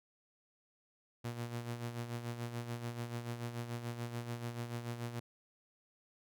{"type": "tone with tremolo", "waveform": "sawtooth", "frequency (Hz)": 118.8, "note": "A#2", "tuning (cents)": 33, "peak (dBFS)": -33, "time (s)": [1.24, 5.2], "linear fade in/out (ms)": 10, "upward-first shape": "sine", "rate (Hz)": 6.9, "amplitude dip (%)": 60, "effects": []}